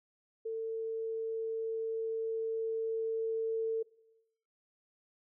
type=tone with level ramp; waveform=sine; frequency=448.4 Hz; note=A4; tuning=33 cents sharp; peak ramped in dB=-34 to -30 dBFS; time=0.45-3.83 s; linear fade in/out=10 ms; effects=noise-tail reverb RT60 0.9 s tail -22 dB re dry